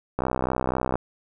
click train, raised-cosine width 1 ms, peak -10 dBFS, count 50, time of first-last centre 0.19-0.956 s, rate 64 Hz, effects none

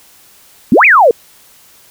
sine exponential two-way sweep, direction up then down, 190.9 to 2637 to 431.6 Hz, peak -3 dBFS, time 0.72-1.11 s, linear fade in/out 2 ms, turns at 0.85 s, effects white hiss -44 dBFS RMS until 1.9 s

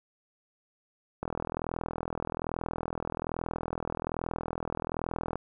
click train, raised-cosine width 1 ms, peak -18 dBFS, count 171, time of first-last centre 1.23-5.356 s, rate 41.2 Hz, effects none

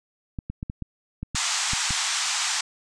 clicks, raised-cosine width 5 ms, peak -18 dBFS, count 9, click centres 0.388 / 0.5 / 0.629 / 0.699 / 0.823 / 1.23 / 1.348 / 1.734 / 1.907 s
white band-pass noise, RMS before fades -26 dBFS, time 1.35-2.61 s, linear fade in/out 5 ms, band 770 to 8100 Hz, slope 48 dB/octave
effects none

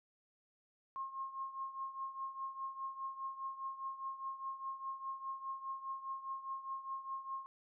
sine tone with tremolo, 1073 Hz, C6, 43 cents sharp, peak -37 dBFS, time 0.96-7.46 s, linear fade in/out 0 ms, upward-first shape triangle, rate 4.9 Hz, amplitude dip 80%, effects none

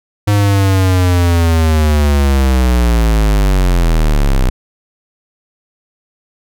square linear sweep, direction down, 103.83 to 30.87 Hz, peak -9 dBFS, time 0.27-4.5 s, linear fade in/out 10 ms, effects none

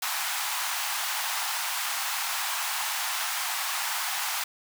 pink high-pass noise, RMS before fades -30 dBFS, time 0.02-4.44 s, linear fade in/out 5 ms, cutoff 770 Hz, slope 48 dB/octave, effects none

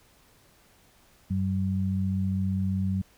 sine tone pair together, 95.2 / 190.4 Hz, F#2 / F#3, +50 / +50 cents, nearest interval octave, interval 1200 cents, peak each -27 dBFS, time 1.3-3.02 s, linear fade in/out 10 ms, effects pink hiss -60 dBFS RMS until 3.17 s

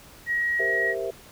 sine tone, 1900 Hz, A#6, 33 cents sharp, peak -22 dBFS, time 0.26-0.95 s, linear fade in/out 50 ms
sine chord, C dominant seventh, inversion second, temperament equal, 392 / 466.2 / 523.3 / 659.3 Hz, G4 / Bb4 / C5 / E5, 0 / 0 / 0 / 0 cents, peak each -31 / -32 / -34 / -32 dBFS, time 0.59-1.11 s, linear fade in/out 10 ms
effects pink hiss -49 dBFS RMS until 1.31 s

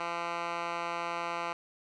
10% pulse tone with band-pass filter, 170.7 Hz, F3, 39 cents flat, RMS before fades -35 dBFS, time 0-1.53 s, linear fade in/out 2 ms, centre 1500 Hz, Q 1.4, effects resampled to 22050 Hz

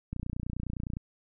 click train, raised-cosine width 5 ms, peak -22 dBFS, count 26, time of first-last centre 0.13-0.969 s, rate 29.8 Hz, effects none

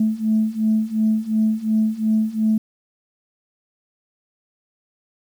sine beating tone pair, 216.6 / 219.4 Hz, A3 / A3, -27 / -5 cents, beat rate 2.8 Hz, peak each -20 / -18 dBFS, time 0-2.58 s, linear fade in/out 5 ms, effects tanh soft clip ceiling -9 dBFS + 8-bit

